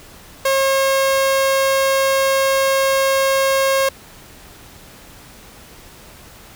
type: tone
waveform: sawtooth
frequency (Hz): 540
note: C#5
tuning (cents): -45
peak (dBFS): -10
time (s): 0.45-3.89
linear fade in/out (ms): 5
effects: pink hiss -42 dBFS RMS until 6.55 s